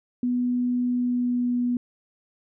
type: tone with pitch glide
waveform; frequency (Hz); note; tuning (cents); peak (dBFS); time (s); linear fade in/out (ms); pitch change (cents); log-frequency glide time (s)
sine; 246.4 to 244.3; B3 to B3; -4 to -19; -21; 0.23-1.77; 2; -15; 0.9-1.59
effects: none